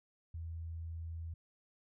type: tone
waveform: sine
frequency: 82.41 Hz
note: E2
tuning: in tune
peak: -40 dBFS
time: 0.34-1.34 s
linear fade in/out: 5 ms
effects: none